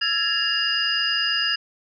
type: tone cluster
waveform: sine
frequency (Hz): 1344 / 1671 / 1800 / 2821 / 4937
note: E6 / G#6 / A6 / F7 / D#8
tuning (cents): +33 / +10 / +39 / +17 / -14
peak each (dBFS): -33 / -26 / -33 / -24 / -24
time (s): 0.01-1.56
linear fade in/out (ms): 10
effects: none